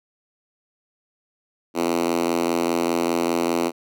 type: tone with high-pass filter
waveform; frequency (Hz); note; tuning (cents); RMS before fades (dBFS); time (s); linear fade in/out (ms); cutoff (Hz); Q
5% pulse; 85; F2; -46; -22; 1.74-3.72; 50; 290; 2.9
effects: none